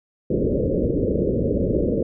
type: low-pass noise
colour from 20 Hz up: white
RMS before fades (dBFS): -21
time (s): 0.3-2.03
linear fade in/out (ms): 5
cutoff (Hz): 560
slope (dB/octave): 96
effects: none